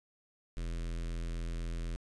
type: tone with notch filter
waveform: square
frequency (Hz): 42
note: E1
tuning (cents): +33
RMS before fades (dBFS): -37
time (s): 0.57-1.96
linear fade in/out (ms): 0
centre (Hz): 840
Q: 1.1
effects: resampled to 22050 Hz + 11-bit